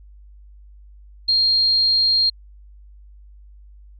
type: tone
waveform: sine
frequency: 4220 Hz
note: C8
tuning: 14 cents sharp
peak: -14 dBFS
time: 1.28-2.3 s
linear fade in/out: 10 ms
effects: added 50 Hz sine -42 dBFS peak until 3.99 s